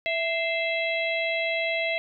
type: harmonic tone with a mistuned harmonic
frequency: 659.3 Hz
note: E5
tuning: in tune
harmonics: 1 / 3 / 4 / 5 / 6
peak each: -28 / -28 / -31 / -36 / -39 dBFS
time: 0.06-1.98 s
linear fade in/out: 0 ms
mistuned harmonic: 3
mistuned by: +92 cents
effects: none